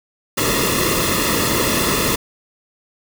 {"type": "noise with comb filter", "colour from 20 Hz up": "pink", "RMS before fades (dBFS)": -18, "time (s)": [0.37, 2.16], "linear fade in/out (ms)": 10, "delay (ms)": 1.3, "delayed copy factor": -0.8, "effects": []}